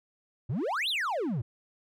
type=exponential two-way sweep; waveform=triangle; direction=up then down; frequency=101.7 to 4186 to 101.7 Hz; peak=-26 dBFS; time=0.49-1.42 s; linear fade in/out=10 ms; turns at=0.89 s; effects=none